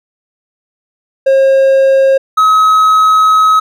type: tone pair in turn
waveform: triangle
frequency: 538 / 1277.1 Hz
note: C5 / D#6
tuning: +48 / +45 cents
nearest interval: octave + minor third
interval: 1497 cents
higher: second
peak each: -3 dBFS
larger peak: neither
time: 1.26-2.18 / 2.37-3.6 s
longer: second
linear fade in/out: 10 ms
effects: none